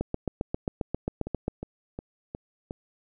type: two click trains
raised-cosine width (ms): 2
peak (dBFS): -14 / -21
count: 12 / 5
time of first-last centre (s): 0.01-1.481 / 1.27-2.709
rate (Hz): 7.48 / 2.78
effects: none